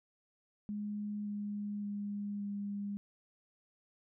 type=tone with pitch steps; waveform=sine; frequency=207.7 / 205.9 / 204.1 / 202.4 Hz; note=G#3 / G#3 / G#3 / G#3; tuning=0 / -15 / -30 / -44 cents; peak=-36 dBFS; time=0.69-2.97 s; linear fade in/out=0 ms; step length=570 ms; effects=none